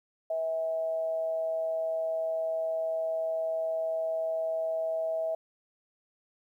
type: tone with amplitude modulation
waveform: sine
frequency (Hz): 647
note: E5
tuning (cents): -32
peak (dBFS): -26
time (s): 0.3-5.35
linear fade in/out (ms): 5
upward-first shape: sine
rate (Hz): 163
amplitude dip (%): 40
effects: 11-bit